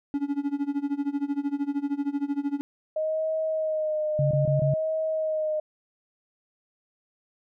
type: tone with tremolo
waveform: triangle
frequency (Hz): 283.5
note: C#4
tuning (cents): +39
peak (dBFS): -20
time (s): 0.14-2.61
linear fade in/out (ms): 0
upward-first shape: sine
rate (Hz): 13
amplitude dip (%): 90
type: tone with vibrato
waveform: sine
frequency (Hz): 622.3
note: D#5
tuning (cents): 0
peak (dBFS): -24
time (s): 2.96-5.6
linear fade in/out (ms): 5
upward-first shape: sine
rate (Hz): 0.62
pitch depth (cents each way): 33
type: tone bursts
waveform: sine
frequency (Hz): 140.4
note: C#3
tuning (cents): +22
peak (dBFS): -21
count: 4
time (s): 4.19-4.739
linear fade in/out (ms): 2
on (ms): 120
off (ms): 23
effects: none